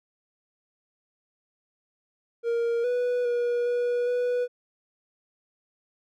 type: tone with pitch steps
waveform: triangle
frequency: 467.6 / 491.5 / 481 / 485.1 / 491.1 Hz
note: A#4 / B4 / B4 / B4 / B4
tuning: +5 / -8 / -46 / -31 / -10 cents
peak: -21 dBFS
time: 2.43-4.48 s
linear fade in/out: 50 ms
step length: 410 ms
effects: none